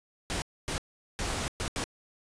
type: noise bursts at uneven times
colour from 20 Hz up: pink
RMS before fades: -32 dBFS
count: 5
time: 0.3-0.42 / 0.68-0.78 / 1.19-1.48 / 1.6-1.68 / 1.76-1.84 s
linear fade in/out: 0 ms
effects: resampled to 22050 Hz